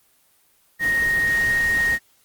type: tone in noise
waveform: sine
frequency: 1864.7 Hz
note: A#6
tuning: in tune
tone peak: -17 dBFS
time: 0.79-1.99 s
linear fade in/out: 50 ms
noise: pink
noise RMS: -32 dBFS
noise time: 0.79-1.99 s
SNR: +12 dB
effects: white hiss -60 dBFS RMS until 2.24 s + Opus 24 kbps